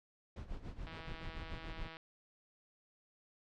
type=noise with tremolo; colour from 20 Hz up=brown; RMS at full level=-43 dBFS; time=0.36-1.89 s; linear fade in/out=5 ms; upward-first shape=sine; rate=7 Hz; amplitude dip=75%
type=click train; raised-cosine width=0.3 ms; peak=-34 dBFS; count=179; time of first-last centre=0.87-1.969 s; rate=162 Hz
effects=low-pass 5000 Hz 12 dB/octave